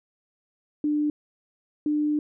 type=tone pair in turn; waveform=sine; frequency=297.9 / 299 Hz; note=D4 / D4; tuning=+25 / +31 cents; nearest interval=unison; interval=6 cents; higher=second; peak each=-21 dBFS; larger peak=neither; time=0.84-1.1 / 1.86-2.19 s; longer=second; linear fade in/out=2 ms; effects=none